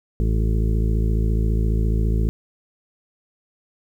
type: harmonic tone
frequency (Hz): 54.6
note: A1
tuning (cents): -13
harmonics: 1 / 2 / 3 / 4 / 6 / 7 / 8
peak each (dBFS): -18 / -24 / -28 / -30 / -34 / -35 / -36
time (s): 0.2-2.29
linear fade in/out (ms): 0
effects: 9-bit